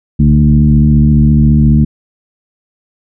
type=tone with frequency modulation; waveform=sine; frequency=146.83 Hz; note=D3; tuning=in tune; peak=-4 dBFS; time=0.19-1.85 s; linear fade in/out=10 ms; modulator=74.5 Hz; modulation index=1.3; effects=none